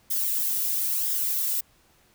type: noise with flanger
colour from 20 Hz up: violet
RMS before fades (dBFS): -26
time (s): 0.1-1.61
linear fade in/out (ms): 10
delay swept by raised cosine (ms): 0.58 to 2.08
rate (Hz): 1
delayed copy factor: +0.55
effects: pink hiss -61 dBFS RMS until 2.14 s